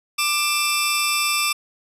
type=tone pair together; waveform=15% pulse; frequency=1183 / 2656 Hz; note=D6 / E7; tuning=+12 / +12 cents; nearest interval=octave + major second; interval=1400 cents; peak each=-15 dBFS; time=0.18-1.53 s; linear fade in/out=10 ms; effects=resampled to 32000 Hz